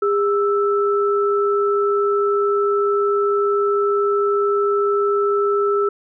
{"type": "tone pair together", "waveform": "sine", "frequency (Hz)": [405.5, 1319], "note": ["G#4", "E6"], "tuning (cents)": [-41, 1], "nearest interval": "octave + minor sixth", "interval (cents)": 2042, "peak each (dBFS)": [-16, -21], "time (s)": [0.02, 5.89], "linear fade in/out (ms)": 5, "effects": []}